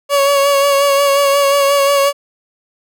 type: tone with vibrato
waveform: 30% pulse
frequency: 561 Hz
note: C#5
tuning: 21 cents sharp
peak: -7 dBFS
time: 0.09-2.13 s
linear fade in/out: 50 ms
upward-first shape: sine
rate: 5.6 Hz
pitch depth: 27 cents each way
effects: none